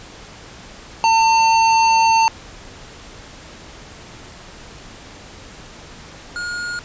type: tone pair in turn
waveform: square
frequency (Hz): 901 / 1430.2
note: A5 / F6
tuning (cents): +41 / +41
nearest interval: minor sixth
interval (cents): 800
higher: second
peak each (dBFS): -12 / -24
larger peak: first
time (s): 1.04-2.28 / 6.36-6.79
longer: first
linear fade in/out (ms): 0
effects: pink hiss -39 dBFS RMS until 6.84 s + resampled to 16000 Hz